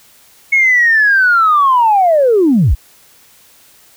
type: linear sweep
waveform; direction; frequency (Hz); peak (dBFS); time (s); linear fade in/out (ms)
sine; down; 2199 to 39; -6; 0.52-2.75; 10
effects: tanh soft clip ceiling -2 dBFS + white hiss -46 dBFS RMS until 3.96 s